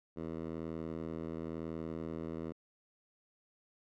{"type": "tone with band-pass filter", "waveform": "10% pulse", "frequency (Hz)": 81, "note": "E2", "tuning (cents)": -30, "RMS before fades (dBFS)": -41, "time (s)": [0.16, 2.53], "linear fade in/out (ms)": 20, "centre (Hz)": 320, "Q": 0.7, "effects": []}